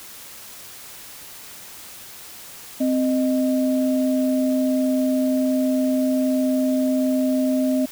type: tone pair together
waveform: sine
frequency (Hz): 259.6 / 619.1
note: C4 / D#5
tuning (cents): -13 / -9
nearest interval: octave + minor third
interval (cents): 1504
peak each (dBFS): -18 / -24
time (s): 2.8-7.86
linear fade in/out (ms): 10
effects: white hiss -40 dBFS RMS until 7.91 s